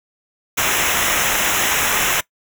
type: noise with comb filter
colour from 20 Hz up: pink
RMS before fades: -18 dBFS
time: 0.57-2.21 s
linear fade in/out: 10 ms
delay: 0.22 ms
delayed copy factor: -0.85
effects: noise-tail reverb RT60 0.1 s tail -21 dB re dry